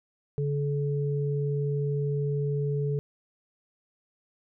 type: tone pair together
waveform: sine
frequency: 143.5 / 430 Hz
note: D3 / A4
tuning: -40 / -40 cents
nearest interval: octave + perfect fifth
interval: 1900 cents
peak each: -26 / -31 dBFS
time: 0.38-2.99 s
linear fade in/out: 0 ms
effects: none